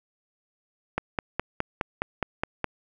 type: click train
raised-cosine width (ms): 0.5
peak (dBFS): -10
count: 9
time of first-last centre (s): 0.98-2.643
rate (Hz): 4.81
effects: none